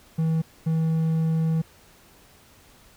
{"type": "tone bursts at uneven times", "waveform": "triangle", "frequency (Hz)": 161.2, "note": "E3", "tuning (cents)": -38, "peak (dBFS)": -18, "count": 2, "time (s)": [[0.18, 0.42], [0.66, 1.62]], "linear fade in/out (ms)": 10, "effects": ["pink hiss -54 dBFS RMS until 2.96 s"]}